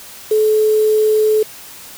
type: tone with quantisation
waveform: sine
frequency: 430.7 Hz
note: A4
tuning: 37 cents flat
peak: -10 dBFS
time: 0.31-1.43 s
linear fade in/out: 5 ms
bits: 5
effects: white hiss -36 dBFS RMS until 1.97 s